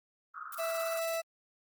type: band-pass noise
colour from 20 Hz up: white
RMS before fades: -43 dBFS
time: 0.34-1 s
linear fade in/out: 10 ms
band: 1200 to 1400 Hz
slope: 96 dB/octave
type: noise with tremolo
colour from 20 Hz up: blue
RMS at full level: -43 dBFS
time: 0.52-1.17 s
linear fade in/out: 5 ms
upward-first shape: square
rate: 18 Hz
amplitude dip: 80%
type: tone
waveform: 40% pulse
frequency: 659.3 Hz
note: E5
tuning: in tune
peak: -31 dBFS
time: 0.58-1.22 s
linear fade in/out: 20 ms
effects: Opus 24 kbps